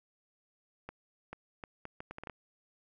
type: accelerating click train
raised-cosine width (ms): 0.5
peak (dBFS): -27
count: 10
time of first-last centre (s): 0.89-2.297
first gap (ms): 440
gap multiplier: 0.7
effects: none